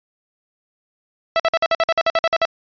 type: tone bursts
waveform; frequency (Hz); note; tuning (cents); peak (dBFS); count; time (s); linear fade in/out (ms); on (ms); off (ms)
sawtooth; 659.3; E5; 0; -10; 13; 1.36-2.452; 0; 36; 52
effects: resampled to 11025 Hz